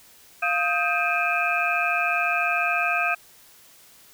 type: tone cluster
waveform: sine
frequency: 697 / 1258 / 1578 / 2421 / 2575 Hz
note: F5 / D#6 / G6 / D#7 / E7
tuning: -4 / +19 / +11 / -48 / -41 cents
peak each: -27 dBFS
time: 0.42-3.15 s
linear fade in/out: 10 ms
effects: white hiss -52 dBFS RMS until 4.13 s